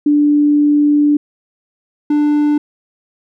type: tone pair in turn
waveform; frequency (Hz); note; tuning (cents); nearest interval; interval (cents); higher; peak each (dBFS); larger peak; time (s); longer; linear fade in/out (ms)
sine / triangle; 293.7 / 295.9; D4 / D4; 0 / +13; unison; 13; second; -8; neither; 0.06-1.17 / 2.1-2.58; first; 5
effects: none